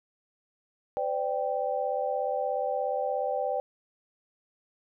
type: chord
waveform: sine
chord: C suspended second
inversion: none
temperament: equal with one note detuned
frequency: 510.4 / 587.3 / 784 Hz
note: C5 / D5 / G5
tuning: -43 / 0 / 0 cents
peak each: -31 dBFS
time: 0.97-3.6 s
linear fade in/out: 0 ms
effects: none